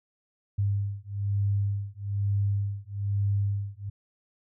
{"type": "beating tone pair", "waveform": "sine", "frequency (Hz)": [100, 101.1], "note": ["G2", "G#2"], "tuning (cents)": [35, -46], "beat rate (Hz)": 1.1, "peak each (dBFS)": -28, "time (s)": [0.58, 3.9], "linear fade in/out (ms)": 10, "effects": []}